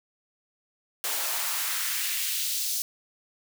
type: noise with high-pass filter sweep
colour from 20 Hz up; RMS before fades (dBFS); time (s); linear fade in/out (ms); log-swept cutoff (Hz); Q
white; -29; 1.04-2.82; 0; 540 to 5100; 1.3
effects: none